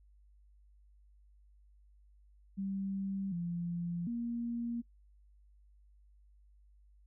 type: tone with pitch steps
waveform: sine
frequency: 194.8 / 172.3 / 235.6 Hz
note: G3 / F3 / A#3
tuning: -11 / -23 / +19 cents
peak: -34 dBFS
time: 2.57-4.82 s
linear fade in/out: 20 ms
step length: 750 ms
effects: noise-tail reverb RT60 0.1 s tail -25 dB re dry + added 50 Hz sine -60 dBFS peak until 7.06 s